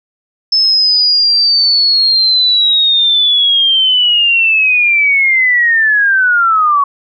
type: linear sweep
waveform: sine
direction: down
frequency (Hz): 5260 to 1108.7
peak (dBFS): -7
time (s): 0.52-6.84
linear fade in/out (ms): 5
effects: none